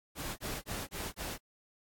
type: noise bursts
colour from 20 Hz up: pink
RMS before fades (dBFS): -39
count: 5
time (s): 0.15-1.382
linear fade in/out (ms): 50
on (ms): 220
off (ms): 33
effects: AAC 64 kbps